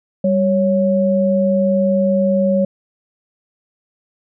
sine tone pair together, 196 / 554.4 Hz, G3 / C#5, 0 / 0 cents, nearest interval octave + tritone, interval 1800 cents, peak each -15 dBFS, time 0.24-2.65 s, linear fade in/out 5 ms, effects none

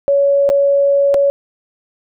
sine tone with dropouts, 561 Hz, C#5, 21 cents sharp, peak -9 dBFS, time 0.08-1.3 s, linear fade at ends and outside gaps 0 ms, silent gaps 0.491-0.5 / 1.142-1.145 s, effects none

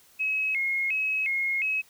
sine tone with vibrato, 2349 Hz, D7, in tune, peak -24 dBFS, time 0.19-1.82 s, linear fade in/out 20 ms, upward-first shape square, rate 1.4 Hz, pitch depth 150 cents each way, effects white hiss -58 dBFS RMS until 1.89 s

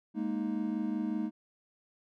triangle chord, Ab suspended second, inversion none, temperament equal, 207.7 / 233.1 / 311.1 Hz, Ab3 / Bb3 / Eb4, 0 / 0 / 0 cents, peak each -33 dBFS, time 0.14-1.31 s, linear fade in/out 50 ms, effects none

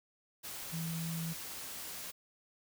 sine tone in noise, 164.81 Hz, E3, in tune, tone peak -36 dBFS, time 0.72-1.34 s, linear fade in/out 20 ms, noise white, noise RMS -44 dBFS, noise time 0.43-2.12 s, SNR +5 dB, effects none

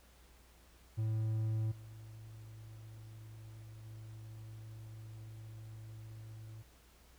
triangle tone with level steps, 110 Hz, A2, in tune, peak -30 / -47 / -45 dBFS, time 0.97-6.63 s, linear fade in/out 20 ms, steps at 1.71 / 3.85 s, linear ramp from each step 10 ms, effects added 60 Hz sine -62 dBFS peak until 7.18 s + pink hiss -65 dBFS RMS until 7.18 s

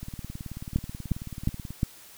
two click trains, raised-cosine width 5 ms, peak -11 / -24 dBFS, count 4 / 32, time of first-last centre 0.76-1.831 / 0.03-1.706 s, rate 2.8 / 18.5 Hz, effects white hiss -50 dBFS RMS until 2.17 s

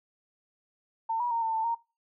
sine tone with pitch steps, 902 / 966 / 924 / 897 / 889 / 928 Hz, A5 / B5 / A#5 / A5 / A5 / A#5, +43 / -39 / -16 / +33 / +18 / -8 cents, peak -26 dBFS, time 1.09-1.75 s, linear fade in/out 10 ms, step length 110 ms, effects noise-tail reverb RT60 0.3 s tail -23 dB re dry

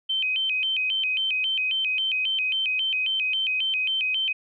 sine tone with vibrato, 2794 Hz, F7, in tune, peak -22 dBFS, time 0.09-4.33 s, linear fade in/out 10 ms, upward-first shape square, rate 3.7 Hz, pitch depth 180 cents each way, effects none

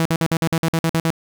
sawtooth tone bursts, 163.7 Hz, E3, 12 cents flat, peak -12 dBFS, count 11, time 0-1.104 s, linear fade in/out 0 ms, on 54 ms, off 51 ms, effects none

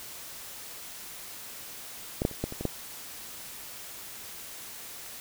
clicks, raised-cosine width 2 ms, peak -14 / -10 / -28 / -15 / -24 / -20 / -13 dBFS, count 7, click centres 2.219 / 2.251 / 2.313 / 2.44 / 2.524 / 2.61 / 2.653 s, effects white hiss -43 dBFS RMS until 5.2 s

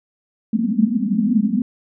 white band-pass noise, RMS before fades -18 dBFS, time 0.53-1.62 s, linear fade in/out 2 ms, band 190 to 250 Hz, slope 96 dB/octave, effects none

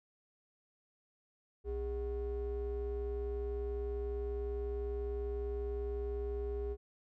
triangle ring-modulated tone, 172.3 Hz, F3, 23 cents flat, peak -30 dBFS, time 1.64-6.77 s, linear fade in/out 50 ms, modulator 235 Hz, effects none

